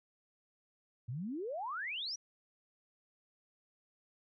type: exponential sweep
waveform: sine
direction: up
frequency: 110 to 5930 Hz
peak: -37 dBFS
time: 1.08-2.16 s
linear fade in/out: 10 ms
effects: none